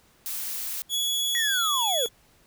blue noise, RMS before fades -32 dBFS, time 0.26-0.82 s, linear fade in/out 0 ms
sawtooth tone, 3377 Hz, G#7, 28 cents sharp, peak -21 dBFS, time 0.89-2.09 s, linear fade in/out 50 ms
triangle linear sweep, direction down, 1940 to 440.9 Hz, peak -24 dBFS, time 1.35-2.06 s, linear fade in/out 0 ms
effects pink hiss -60 dBFS RMS until 2.46 s

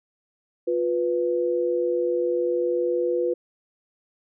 sine tone pair together, 353.4 / 493.9 Hz, F4 / B4, +21 / 0 cents, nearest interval tritone, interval 579 cents, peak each -24 / -23 dBFS, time 0.67-3.34 s, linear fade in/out 10 ms, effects none

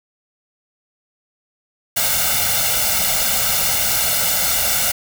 white noise with comb filter, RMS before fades -18 dBFS, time 1.96-4.92 s, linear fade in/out 10 ms, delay 1.4 ms, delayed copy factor +1, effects none

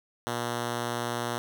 5% pulse tone, 120 Hz, B2, 49 cents flat, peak -18 dBFS, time 0.27-1.38 s, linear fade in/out 0 ms, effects none

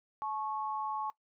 sine tone pair together, 860.6 / 1100 Hz, A5 / C#6, -39 / -14 cents, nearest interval major third, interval 425 cents, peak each -36 / -37 dBFS, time 0.22-1.1 s, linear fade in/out 0 ms, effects noise-tail reverb RT60 0.1 s tail -19 dB re dry

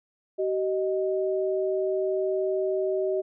sine tone pair together, 381.5 / 622.3 Hz, G4 / D#5, -47 / 0 cents, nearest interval minor sixth, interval 847 cents, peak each -25 / -28 dBFS, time 0.38-3.22 s, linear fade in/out 20 ms, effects none

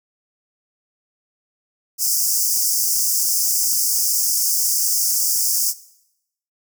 pink high-pass noise, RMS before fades -19 dBFS, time 1.98-5.74 s, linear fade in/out 50 ms, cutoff 5000 Hz, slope 96 dB/octave, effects noise-tail reverb RT60 0.8 s tail -18 dB re dry

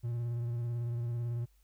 triangle tone with vibrato, 118.7 Hz, A#2, 32 cents sharp, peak -30 dBFS, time 0.03-1.46 s, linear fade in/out 20 ms, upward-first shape square, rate 18 Hz, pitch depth 24 cents each way, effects added 50 Hz sine -63 dBFS peak until 1.63 s + white hiss -74 dBFS RMS until 1.63 s

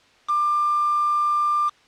sine tone with quantisation, 1191 Hz, D6, 24 cents sharp, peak -18 dBFS, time 0.28-1.7 s, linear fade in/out 20 ms, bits 5, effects white hiss -55 dBFS RMS until 1.87 s + low-pass 4000 Hz 12 dB/octave

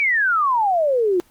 sine exponential sweep, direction down, 2349 to 343.5 Hz, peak -15 dBFS, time 0-1.2 s, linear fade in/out 0 ms, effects pink hiss -55 dBFS RMS until 1.3 s + Opus 24 kbps

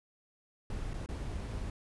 brown noise with dropouts, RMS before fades -38 dBFS, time 0.7-1.7 s, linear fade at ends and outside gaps 2 ms, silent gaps 0.935-0.939 / 1.061-1.088 s, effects resampled to 24000 Hz

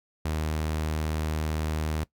sawtooth tone, 77.78 Hz, D#2, in tune, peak -23 dBFS, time 0.25-2.04 s, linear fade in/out 5 ms, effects noise-tail reverb RT60 0.1 s tail -20 dB re dry

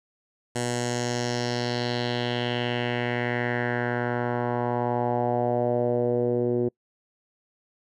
10% pulse tone with low-pass filter sweep, 121.3 Hz, B2, 31 cents flat, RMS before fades -26 dBFS, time 0.55-6.69 s, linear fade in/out 10 ms, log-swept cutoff 8400 to 380 Hz, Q 3, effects noise-tail reverb RT60 0.1 s tail -26 dB re dry

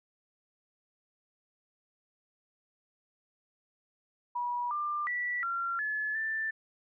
sine tone with pitch steps, 969 / 1192 / 1956 / 1374 / 1717 / 1771 Hz, B5 / D6 / B6 / F6 / A6 / A6, -33 / +25 / -17 / -29 / -43 / +11 cents, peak -30 dBFS, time 4.35-6.51 s, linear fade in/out 10 ms, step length 360 ms, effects none

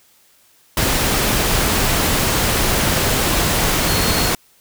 sine tone in noise, 4300 Hz, C8, 47 cents sharp, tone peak -25 dBFS, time 3.88-4.3 s, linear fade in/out 2 ms, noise pink, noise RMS -17 dBFS, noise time 0.77-4.35 s, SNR -11 dB, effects white hiss -54 dBFS RMS until 4.6 s

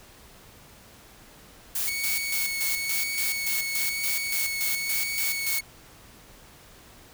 blue noise with tremolo, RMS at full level -28 dBFS, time 1.75-5.59 s, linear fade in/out 5 ms, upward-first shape square, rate 3.5 Hz, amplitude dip 70%
sawtooth tone with vibrato, 2217 Hz, C#7, in tune, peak -25 dBFS, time 1.87-5.61 s, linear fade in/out 10 ms, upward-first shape sine, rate 1 Hz, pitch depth 13 cents each way
effects pink hiss -51 dBFS RMS until 7.13 s

